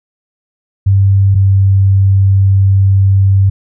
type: tone pair in turn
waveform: sine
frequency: 98 / 97.32 Hz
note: G2 / G2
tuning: 0 / -12 cents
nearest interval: unison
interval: 12 cents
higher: first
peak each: -5 dBFS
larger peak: neither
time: 0.86-1.35 / 1.35-3.5 s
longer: second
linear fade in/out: 10 ms
effects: none